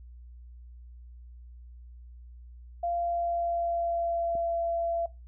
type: tone with pitch glide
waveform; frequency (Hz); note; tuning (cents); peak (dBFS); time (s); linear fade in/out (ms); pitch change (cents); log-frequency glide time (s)
sine; 690 to 676.6; F5 to E5; -21 to +45; -27; 2.83-5.06; 5; -34; 2.95-4.52
type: click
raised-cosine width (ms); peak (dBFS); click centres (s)
2; -30; 4.353
effects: noise-tail reverb RT60 0.2 s tail -17 dB re dry + added 60 Hz sine -45 dBFS peak until 5.27 s